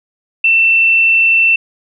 sine tone, 2682 Hz, E7, 29 cents sharp, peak -7 dBFS, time 0.44-1.56 s, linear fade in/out 5 ms, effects none

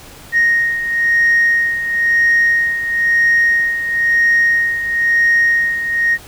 sine beating tone pair, 1864.7 / 1865.7 Hz, A#6 / A#6, 0 / +1 cents, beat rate 1 Hz, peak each -11 / -17 dBFS, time 0.32-6.18 s, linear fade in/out 50 ms, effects tanh soft clip ceiling -6 dBFS + pink hiss -38 dBFS RMS until 6.27 s

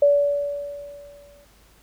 sine tone with exponential decay, 574 Hz, D5, 40 cents flat, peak -11 dBFS, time 0.02-1.45 s, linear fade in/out 5 ms, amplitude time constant 310 ms, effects added 51 Hz sine -56 dBFS peak until 1.82 s + pink hiss -56 dBFS RMS until 1.82 s

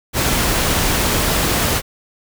pink noise, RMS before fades -17 dBFS, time 0.13-1.82 s, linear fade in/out 50 ms, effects none

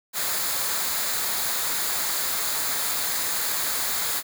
white noise with comb filter, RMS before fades -26 dBFS, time 0.13-4.23 s, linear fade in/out 50 ms, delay 0.35 ms, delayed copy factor -0.5, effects none

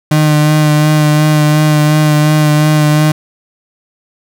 35% pulse tone with vibrato, 151.9 Hz, D#3, 41 cents flat, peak -5 dBFS, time 0.11-3.12 s, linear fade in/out 5 ms, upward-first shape sine, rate 2.8 Hz, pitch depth 20 cents each way, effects none

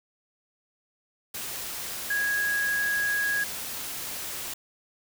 sine tone in noise, 1654 Hz, G#6, 8 cents flat, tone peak -24 dBFS, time 2.1-3.44 s, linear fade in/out 5 ms, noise white, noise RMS -35 dBFS, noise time 1.34-4.54 s, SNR +8 dB, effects none

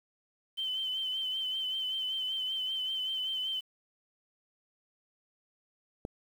sine tone with vibrato, 3072 Hz, G7, 36 cents flat, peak -31 dBFS, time 0.57-3.61 s, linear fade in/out 20 ms, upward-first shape sine, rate 5.2 Hz, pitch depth 37 cents each way
click, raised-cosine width 2 ms, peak -23 dBFS, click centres 6.051 s
effects 9-bit

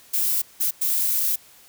violet noise bursts at uneven times, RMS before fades -22 dBFS, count 3, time 0.13-0.42 / 0.6-0.71 / 0.81-1.36 s, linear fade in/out 10 ms, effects white hiss -51 dBFS RMS until 1.68 s

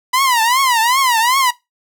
sawtooth tone with vibrato, 987 Hz, B5, 1 cent flat, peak -8 dBFS, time 0.13-1.51 s, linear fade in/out 10 ms, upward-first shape triangle, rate 2.6 Hz, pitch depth 210 cents each way, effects noise-tail reverb RT60 0.2 s tail -20 dB re dry

